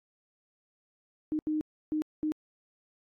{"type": "tone bursts at uneven times", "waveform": "sine", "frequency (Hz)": 307.6, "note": "D#4", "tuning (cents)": -20, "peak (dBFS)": -27, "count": 4, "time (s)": [[1.32, 1.39], [1.47, 1.61], [1.92, 2.02], [2.23, 2.32]], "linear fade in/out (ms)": 0, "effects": ["AAC 48 kbps"]}